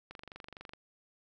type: click train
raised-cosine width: 0.3 ms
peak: -30 dBFS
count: 16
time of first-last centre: 0.11-0.735 s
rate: 24 Hz
effects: none